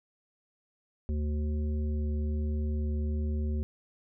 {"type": "harmonic tone", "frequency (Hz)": 75.1, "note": "D2", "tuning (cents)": 39, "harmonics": [1, 3, 5, 7], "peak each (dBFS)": [-28, -37, -43, -52], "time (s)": [1.09, 3.63], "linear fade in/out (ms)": 0, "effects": []}